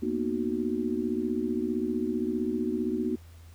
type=chord; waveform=sine; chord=B major seventh; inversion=third; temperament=just; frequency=231.5 / 246.9 / 308.7 / 370.4 Hz; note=A#3 / B3 / D#4 / F#4; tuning=-12 / 0 / -14 / +2 cents; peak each=-32 dBFS; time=0.02-3.16 s; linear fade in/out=10 ms; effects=added 83 Hz sine -47 dBFS peak until 3.54 s + pink hiss -59 dBFS RMS until 3.54 s